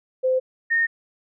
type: tone pair in turn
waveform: sine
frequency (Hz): 516 / 1838.8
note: C5 / A#6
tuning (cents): -24 / -24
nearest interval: octave + minor seventh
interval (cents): 2200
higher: second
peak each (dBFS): -17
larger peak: neither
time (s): 0.23-0.4 / 0.7-0.87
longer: neither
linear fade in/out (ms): 20
effects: none